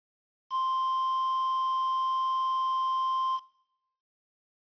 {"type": "tone with quantisation", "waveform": "triangle", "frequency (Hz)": 1046.5, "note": "C6", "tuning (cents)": 0, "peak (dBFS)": -24, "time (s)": [0.5, 3.4], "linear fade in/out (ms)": 50, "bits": 7, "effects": ["noise-tail reverb RT60 0.8 s tail -20 dB re dry", "resampled to 11025 Hz"]}